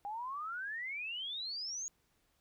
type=exponential sweep; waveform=sine; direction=up; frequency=795 to 6770 Hz; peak=-38 dBFS; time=0.05-1.88 s; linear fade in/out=0 ms; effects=pink hiss -75 dBFS RMS until 2.4 s